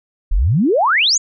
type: exponential sweep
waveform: sine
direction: up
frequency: 32.7 to 7300 Hz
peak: -11 dBFS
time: 0.31-1.18 s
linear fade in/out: 10 ms
effects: none